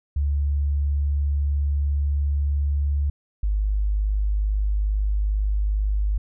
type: tone pair in turn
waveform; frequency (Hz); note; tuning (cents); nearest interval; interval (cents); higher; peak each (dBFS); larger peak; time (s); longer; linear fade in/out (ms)
sine; 71.5 / 51.16; D2 / G#1; -46 / -25; tritone; 579; first; -19; neither; 0.16-3.1 / 3.43-6.18; first; 5
effects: none